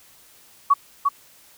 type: tone with echo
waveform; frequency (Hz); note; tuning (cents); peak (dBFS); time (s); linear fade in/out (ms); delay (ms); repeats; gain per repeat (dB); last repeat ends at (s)
sine; 1126; C#6; +27; -11; 0.7-0.74; 10; 350; 1; -4; 1.09
effects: white hiss -52 dBFS RMS until 1.57 s